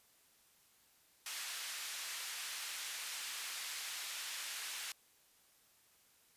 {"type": "band-pass noise", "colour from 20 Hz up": "pink", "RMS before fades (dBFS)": -44, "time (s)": [1.26, 4.92], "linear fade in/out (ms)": 2, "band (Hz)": [1900, 12000], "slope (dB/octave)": 12, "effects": ["white hiss -69 dBFS RMS until 6.36 s", "resampled to 32000 Hz"]}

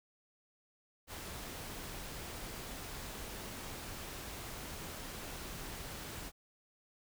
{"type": "noise", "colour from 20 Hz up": "pink", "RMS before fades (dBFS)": -45, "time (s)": [1.07, 6.32], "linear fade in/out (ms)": 50, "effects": []}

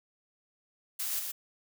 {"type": "noise with echo", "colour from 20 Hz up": "blue", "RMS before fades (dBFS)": -34, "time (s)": [0.99, 1.2], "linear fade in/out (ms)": 10, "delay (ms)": 120, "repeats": 1, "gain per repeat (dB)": -3, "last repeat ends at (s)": 1.32, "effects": []}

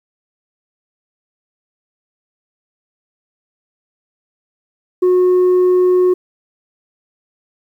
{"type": "tone", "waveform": "sine", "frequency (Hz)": 364.1, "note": "F#4", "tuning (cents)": -28, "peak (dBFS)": -6, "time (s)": [5.02, 6.14], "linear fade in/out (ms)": 10, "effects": ["tanh soft clip ceiling -8 dBFS", "8-bit"]}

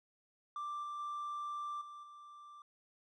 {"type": "tone with level steps", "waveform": "triangle", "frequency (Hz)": 1178, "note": "D6", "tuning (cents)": 5, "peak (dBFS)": [-36, -38, -36, -46, -50], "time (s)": [0.56, 2.62], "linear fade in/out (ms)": 2, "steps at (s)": [0.83, 0.99, 1.81, 2.03], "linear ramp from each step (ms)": 5, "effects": ["tanh soft clip ceiling -33 dBFS", "resampled to 24000 Hz"]}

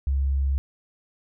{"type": "tone", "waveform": "sine", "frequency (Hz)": 68.3, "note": "C#2", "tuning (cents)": -25, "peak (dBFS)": -20, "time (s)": [0.07, 0.58], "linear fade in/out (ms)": 0, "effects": []}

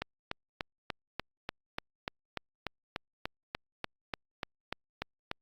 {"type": "click train", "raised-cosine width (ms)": 0.3, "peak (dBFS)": -17, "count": 19, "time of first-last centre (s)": [0.02, 5.314], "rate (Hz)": 3.4, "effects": ["Opus 48 kbps"]}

